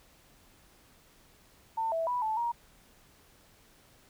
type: tone with pitch steps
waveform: sine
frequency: 899 / 656 / 984 / 874 / 943 Hz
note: A5 / E5 / B5 / A5 / A#5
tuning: +37 / -9 / -7 / -12 / +20 cents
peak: -28 dBFS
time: 1.77-2.52 s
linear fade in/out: 10 ms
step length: 150 ms
effects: pink hiss -61 dBFS RMS until 4.09 s